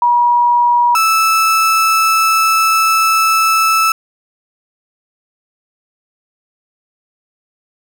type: tone pair in turn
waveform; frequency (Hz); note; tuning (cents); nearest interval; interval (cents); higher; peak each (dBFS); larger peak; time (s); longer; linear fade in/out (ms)
sine / 35% pulse; 961 / 1312.8; B5 / E6; -48 / -8; perfect fourth; 540; second; -8; neither; 0.02-0.95 / 0.95-3.92; second; 2
effects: none